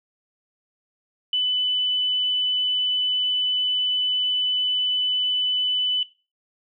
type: tone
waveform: sine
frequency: 2997 Hz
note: F#7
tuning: 22 cents sharp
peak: -19 dBFS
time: 1.33-6.03 s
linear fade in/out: 2 ms
effects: noise-tail reverb RT60 0.3 s tail -17 dB re dry